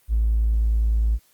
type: tone with tanh clipping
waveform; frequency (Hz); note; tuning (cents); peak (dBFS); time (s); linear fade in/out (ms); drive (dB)
triangle; 55; A1; 0; -16; 0.08-1.19; 50; 1
effects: white hiss -60 dBFS RMS until 1.33 s + Opus 32 kbps